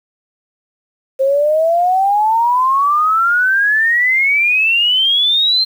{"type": "exponential sweep", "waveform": "sine", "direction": "up", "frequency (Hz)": [527, 4181], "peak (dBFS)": -10, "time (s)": [1.19, 5.65], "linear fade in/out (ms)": 20, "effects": ["7-bit"]}